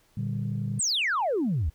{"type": "chord", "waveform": "sine", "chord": "G minor", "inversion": "first", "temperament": "equal with one note detuned", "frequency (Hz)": [115.54, 146.83, 196], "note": ["Bb2", "D3", "G3"], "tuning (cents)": [-15, 0, 0], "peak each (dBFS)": [-29, -32, -32], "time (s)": [0.17, 0.8], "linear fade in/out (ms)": 5}
{"type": "exponential sweep", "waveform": "sine", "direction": "down", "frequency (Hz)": [8870, 65.41], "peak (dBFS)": -22, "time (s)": [0.79, 1.7], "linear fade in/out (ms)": 10}
{"effects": ["tanh soft clip ceiling -20 dBFS", "pink hiss -64 dBFS RMS until 1.74 s"]}